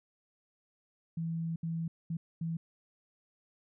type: tone bursts at uneven times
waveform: sine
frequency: 164.81 Hz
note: E3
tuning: in tune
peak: -32 dBFS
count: 4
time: 1.17-1.56 / 1.63-1.88 / 2.1-2.17 / 2.41-2.57 s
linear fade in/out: 5 ms
effects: none